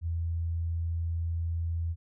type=tone; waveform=sine; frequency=83.5 Hz; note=E2; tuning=23 cents sharp; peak=-28 dBFS; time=0.01-1.96 s; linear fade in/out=50 ms; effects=none